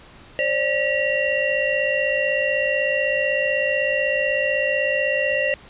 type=tone cluster; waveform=sine; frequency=533 / 589 / 1927 / 2758 Hz; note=C5 / D5 / B6 / F7; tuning=+32 / +5 / -43 / -22 cents; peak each=-24 dBFS; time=0.39-5.54 s; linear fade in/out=0 ms; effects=pink hiss -46 dBFS RMS until 5.69 s + resampled to 8000 Hz